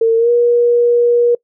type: tone with pitch glide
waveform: sine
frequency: 454.1 to 478.1 Hz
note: A#4 to A#4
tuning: -45 to +44 cents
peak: -8 dBFS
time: 0.01-1.35 s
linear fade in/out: 5 ms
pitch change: +89 cents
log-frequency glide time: 0.17-0.3 s
effects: noise-tail reverb RT60 0.1 s tail -24 dB re dry